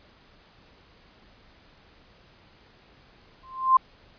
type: tone with exponential growth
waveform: sine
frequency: 1046.5 Hz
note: C6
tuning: in tune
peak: -11 dBFS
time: 3.43-3.77 s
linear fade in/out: 5 ms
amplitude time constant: 73 ms
effects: pink hiss -56 dBFS RMS until 4.18 s + resampled to 11025 Hz